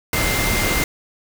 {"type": "tone in noise", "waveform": "sine", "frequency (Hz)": 2093, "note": "C7", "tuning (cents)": 0, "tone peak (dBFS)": -24, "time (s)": [0.13, 0.84], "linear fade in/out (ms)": 2, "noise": "pink", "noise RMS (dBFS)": -20, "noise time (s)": [0.13, 0.84], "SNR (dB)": -7, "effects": []}